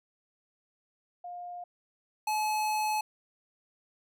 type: tone pair in turn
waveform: sine / square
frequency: 708 / 856.2 Hz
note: F5 / A5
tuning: +23 / -47 cents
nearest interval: minor third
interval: 330 cents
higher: second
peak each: -38 / -28 dBFS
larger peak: second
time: 1.24-1.64 / 2.27-3.01 s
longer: second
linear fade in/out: 5 ms
effects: none